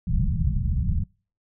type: low-pass noise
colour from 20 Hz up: pink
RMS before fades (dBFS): -23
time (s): 0.07-1.04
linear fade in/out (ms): 5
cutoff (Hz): 200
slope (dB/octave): 96
effects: noise-tail reverb RT60 0.4 s tail -26 dB re dry